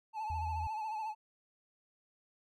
triangle tone with vibrato, 868 Hz, A5, 24 cents flat, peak -34 dBFS, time 0.13-1.15 s, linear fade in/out 50 ms, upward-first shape sine, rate 14 Hz, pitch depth 52 cents each way
sine tone, 82.41 Hz, E2, in tune, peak -37 dBFS, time 0.3-0.67 s, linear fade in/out 0 ms
effects none

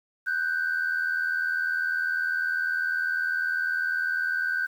sine tone pair together, 1488 / 1568 Hz, F#6 / G6, +9 / 0 cents, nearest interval minor second, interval 91 cents, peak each -26 dBFS, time 0.26-4.67 s, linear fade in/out 20 ms, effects tanh soft clip ceiling -19 dBFS + 9-bit

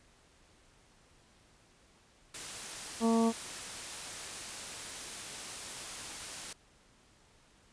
white noise, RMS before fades -42 dBFS, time 2.34-6.53 s, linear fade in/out 5 ms
harmonic tone, 227.8 Hz, A#3, 40 cents flat, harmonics 1 / 2 / 3 / 4 / 5, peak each -26 / -32 / -36 / -38 / -40 dBFS, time 3-3.33 s, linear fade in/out 50 ms
effects pink hiss -64 dBFS RMS until 7.72 s + resampled to 22050 Hz

